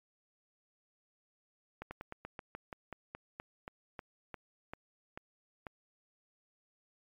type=slowing click train; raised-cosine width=0.5 ms; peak=-27 dBFS; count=17; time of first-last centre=1.82-5.668 s; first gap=90 ms; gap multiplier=1.12; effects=MP3 96 kbps